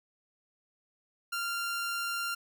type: tone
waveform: sawtooth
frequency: 1388 Hz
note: F6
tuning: 11 cents flat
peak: -28 dBFS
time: 1.32-2.35 s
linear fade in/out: 10 ms
effects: none